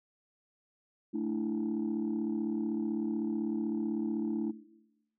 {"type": "chord", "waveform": "sine", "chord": "A suspended fourth", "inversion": "none", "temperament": "equal", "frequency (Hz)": [220, 293.7, 329.6], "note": ["A3", "D4", "E4"], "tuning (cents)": [0, 0, 0], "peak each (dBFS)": -34, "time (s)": [1.13, 4.52], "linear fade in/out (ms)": 20, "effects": ["noise-tail reverb RT60 1.0 s tail -18 dB re dry", "tanh soft clip ceiling -25 dBFS"]}